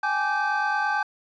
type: tone cluster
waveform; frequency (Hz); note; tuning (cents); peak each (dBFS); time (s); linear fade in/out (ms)
triangle; 794 / 843 / 1172 / 1554; G5 / G#5 / D6 / G6; +22 / +26 / -4 / -16; -29 / -24 / -30 / -24; 0.03-1.03; 5
effects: resampled to 16000 Hz + 9-bit